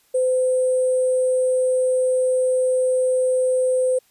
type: tone with sample-and-hold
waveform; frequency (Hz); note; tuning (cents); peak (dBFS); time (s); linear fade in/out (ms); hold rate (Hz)
sine; 510; C5; -44; -16; 0.14-3.99; 10; 8820
effects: white hiss -60 dBFS RMS until 4.1 s + resampled to 32000 Hz